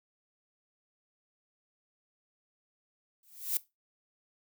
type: noise with exponential growth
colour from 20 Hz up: violet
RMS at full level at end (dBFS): -27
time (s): 3.23-3.57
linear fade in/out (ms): 1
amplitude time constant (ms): 73
effects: noise-tail reverb RT60 0.2 s tail -17 dB re dry